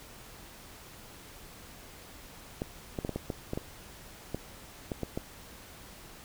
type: clicks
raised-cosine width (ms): 2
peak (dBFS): -19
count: 12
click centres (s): 2.619 / 2.988 / 3.049 / 3.093 / 3.16 / 3.302 / 3.534 / 3.575 / 4.346 / 4.918 / 5.033 / 5.175
effects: pink hiss -50 dBFS RMS until 6.24 s